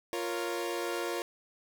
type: chord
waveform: sawtooth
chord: Bb minor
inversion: second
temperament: equal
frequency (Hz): 349.2 / 466.2 / 554.4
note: F4 / Bb4 / Db5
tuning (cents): 0 / 0 / 0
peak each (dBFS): -31 / -33 / -35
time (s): 0.13-1.22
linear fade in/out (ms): 0
effects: none